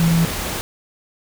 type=tone in noise; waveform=sine; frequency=166.4 Hz; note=E3; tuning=17 cents sharp; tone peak=-13 dBFS; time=0-0.25 s; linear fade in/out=0 ms; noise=pink; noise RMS=-25 dBFS; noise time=0-0.61 s; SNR=+9 dB; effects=none